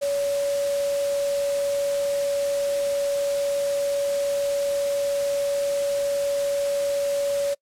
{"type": "tone in noise", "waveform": "sine", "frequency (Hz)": 566, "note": "C#5", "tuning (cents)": 36, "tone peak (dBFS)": -21, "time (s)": [0.01, 7.55], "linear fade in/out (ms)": 20, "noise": "white", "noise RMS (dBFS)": -35, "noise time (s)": [0.01, 7.55], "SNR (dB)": 11, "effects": ["noise-tail reverb RT60 0.1 s tail -24 dB re dry", "low-pass 10000 Hz 12 dB/octave"]}